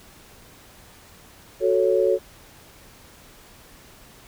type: chord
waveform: sine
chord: F# minor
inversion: none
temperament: equal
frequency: 370 / 440 / 554.4 Hz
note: F#4 / A4 / C#5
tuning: 0 / 0 / 0 cents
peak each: -21 dBFS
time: 1.6-2.19 s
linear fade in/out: 50 ms
effects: pink hiss -49 dBFS RMS until 4.27 s